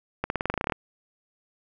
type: accelerating click train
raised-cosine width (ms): 0.5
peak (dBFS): -11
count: 13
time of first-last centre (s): 0.24-0.722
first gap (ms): 61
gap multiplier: 0.92
effects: none